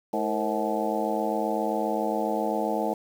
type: harmonic tone with a mistuned harmonic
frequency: 107.5 Hz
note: A2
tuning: 40 cents flat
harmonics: 2 / 3 / 4 / 5 / 6 / 7 / 8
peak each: -32 / -32 / -32 / -32 / -32 / -32 / -32 dBFS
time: 0.13-2.94 s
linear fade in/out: 5 ms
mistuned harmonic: 4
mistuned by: +110 cents
effects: 8-bit